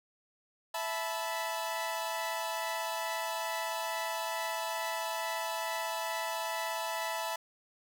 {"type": "chord", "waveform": "sawtooth", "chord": "E suspended fourth", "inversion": "none", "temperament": "equal with one note detuned", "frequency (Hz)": [659.3, 871.4, 987.8], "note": ["E5", "A5", "B5"], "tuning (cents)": [0, -17, 0], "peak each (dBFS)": [-34, -34, -34], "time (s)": [0.74, 7.36], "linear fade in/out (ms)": 5, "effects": []}